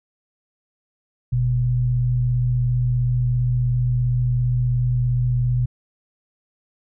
sine tone pair together, 46.19 / 123.3 Hz, F#1 / B2, -2 / -2 cents, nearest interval octave + perfect fourth, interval 1700 cents, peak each -26 / -17 dBFS, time 1.32-5.66 s, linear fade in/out 10 ms, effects none

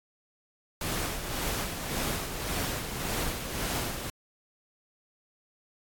pink noise with tremolo, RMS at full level -31 dBFS, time 0.81-4.1 s, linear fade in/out 2 ms, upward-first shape sine, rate 1.8 Hz, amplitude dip 50%, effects AAC 64 kbps

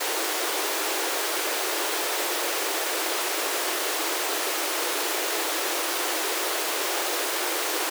pink high-pass noise, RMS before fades -27 dBFS, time 0-7.9 s, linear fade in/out 10 ms, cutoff 310 Hz, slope 96 dB/octave, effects none

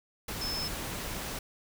sine tone in noise, 5250 Hz, E8, 8 cents flat, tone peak -33 dBFS, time 0.41-0.68 s, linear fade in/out 5 ms, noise pink, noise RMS -37 dBFS, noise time 0.28-1.39 s, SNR +1 dB, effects none

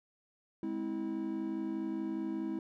triangle chord, Ab augmented, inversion none, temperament just, 207.7 / 259.6 / 324.5 Hz, Ab3 / C4 / E4, 0 / -13 / -27 cents, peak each -38 / -39 / -34 dBFS, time 0.63-2.59 s, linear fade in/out 2 ms, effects none

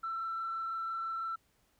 sine tone with frequency modulation, 1338 Hz, E6, 25 cents sharp, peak -33 dBFS, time 0.03-1.36 s, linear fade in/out 10 ms, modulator 26 Hz, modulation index 0.65, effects tanh soft clip ceiling -30 dBFS + pink hiss -72 dBFS RMS until 1.79 s

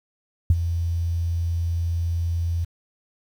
sine tone with ADSR envelope, 84.7 Hz, E2, 48 cents sharp, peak -10 dBFS, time 0.5-2.65 s, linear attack 3 ms, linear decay 40 ms, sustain -11 dB, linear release 12 ms, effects 8-bit

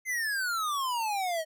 square exponential sweep, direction down, 2100 to 622.3 Hz, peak -29 dBFS, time 0.05-1.45 s, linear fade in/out 50 ms, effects none

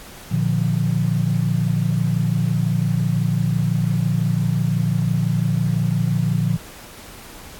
sine chord, Bb major, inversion none, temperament equal with one note detuned, 116.54 / 148.8 / 174.61 Hz, Bb2 / D3 / F3, 0 / +23 / 0 cents, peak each -21 dBFS, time 0.31-6.57 s, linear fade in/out 10 ms, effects pink hiss -40 dBFS RMS until 7.59 s + AAC 64 kbps

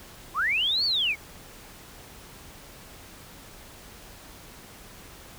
sine linear two-way sweep, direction up then down, 969 to 4600 to 2093 Hz, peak -22 dBFS, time 0.34-1.16 s, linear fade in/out 50 ms, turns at 0.85 s, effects pink hiss -47 dBFS RMS until 5.38 s

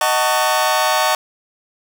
sawtooth chord, D# half-diminished seventh, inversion none, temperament just, 622.3 / 746.7 / 896 / 1120.1 Hz, D#5 / F#5 / A5 / C#6, 0 / +16 / +31 / +18 cents, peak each -16 dBFS, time 0.01-1.15 s, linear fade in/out 2 ms, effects none

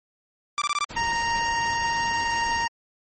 sawtooth tone bursts, 1174.7 Hz, D6, in tune, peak -18 dBFS, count 5, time 0.58-0.844 s, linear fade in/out 0 ms, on 36 ms, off 21 ms
pink noise, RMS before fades -37 dBFS, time 0.89-2.67 s, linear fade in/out 20 ms
25% pulse tone, 930 Hz, A#5, 4 cents flat, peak -19 dBFS, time 0.96-2.68 s, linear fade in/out 10 ms
effects MP3 32 kbps

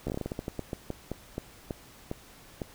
slowing click train, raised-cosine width 2 ms, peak -19 dBFS, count 19, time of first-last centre 0.07-2.618 s, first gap 13 ms, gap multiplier 1.24, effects pink hiss -53 dBFS RMS until 2.74 s

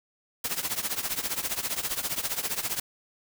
white noise with tremolo, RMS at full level -27 dBFS, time 0.44-2.8 s, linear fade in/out 5 ms, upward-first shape triangle, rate 15 Hz, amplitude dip 90%, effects none

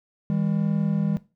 triangle tone pair together, 160 / 201.1 Hz, D#3 / G3, +49 / +44 cents, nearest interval major third, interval 395 cents, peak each -22 dBFS, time 0.3-1.17 s, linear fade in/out 0 ms, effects noise-tail reverb RT60 0.3 s tail -18 dB re dry

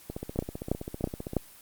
two click trains, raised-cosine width 2 ms, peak -21 / -11 dBFS, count 20 / 4, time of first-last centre 0.1-1.334 / 0.39-1.367 s, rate 15.4 / 3.07 Hz, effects white hiss -52 dBFS RMS until 1.61 s + Opus 24 kbps

